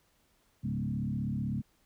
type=tone with frequency modulation; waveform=sine; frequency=170 Hz; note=F3; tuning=46 cents flat; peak=-30 dBFS; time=0.63-1.62 s; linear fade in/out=20 ms; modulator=35.8 Hz; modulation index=2; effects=pink hiss -70 dBFS RMS until 1.85 s